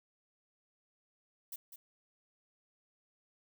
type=noise with echo; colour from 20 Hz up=violet; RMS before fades=-43 dBFS; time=1.52-1.56 s; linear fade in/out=5 ms; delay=200 ms; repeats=1; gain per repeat=-8 dB; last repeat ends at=1.76 s; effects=none